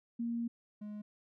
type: tone pair in turn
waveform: sine / triangle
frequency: 234.1 / 209.3 Hz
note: A#3 / G#3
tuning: +8 / +14 cents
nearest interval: major second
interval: 194 cents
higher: first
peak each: -33 / -39 dBFS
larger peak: first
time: 0.19-0.48 / 0.81-1.02 s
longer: first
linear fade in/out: 10 ms
effects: none